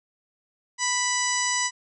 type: harmonic tone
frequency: 987.8 Hz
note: B5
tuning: in tune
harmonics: 1 / 2 / 3 / 4 / 5 / 6 / 7 / 8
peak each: -29 / -28 / -35 / -36 / -33 / -29 / -35 / -30 dBFS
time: 0.78-1.71 s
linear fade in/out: 50 ms
effects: none